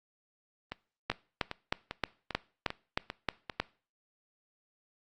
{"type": "two click trains", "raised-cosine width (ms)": 0.3, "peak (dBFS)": [-12, -20], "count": [9, 8], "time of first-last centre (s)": [[1.1, 3.6], [0.72, 3.498]], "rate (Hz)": [3.2, 2.52], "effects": ["noise-tail reverb RT60 0.4 s tail -21 dB re dry", "Opus 32 kbps"]}